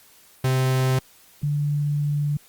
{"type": "tone pair in turn", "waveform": ["45% pulse", "sine"], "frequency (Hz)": [130.3, 146.26], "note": ["C3", "D3"], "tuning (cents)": [-7, -7], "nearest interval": "major second", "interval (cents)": 200, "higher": "second", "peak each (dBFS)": [-18, -20], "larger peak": "first", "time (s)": [[0.44, 0.99], [1.43, 2.37]], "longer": "second", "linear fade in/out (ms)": 5, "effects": ["white hiss -53 dBFS RMS until 2.48 s", "Opus 48 kbps"]}